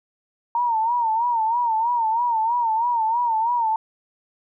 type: tone with vibrato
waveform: sine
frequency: 923 Hz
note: A#5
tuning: 17 cents flat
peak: -18 dBFS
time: 0.55-3.76 s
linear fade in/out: 2 ms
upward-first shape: sine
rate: 3.1 Hz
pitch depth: 95 cents each way
effects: none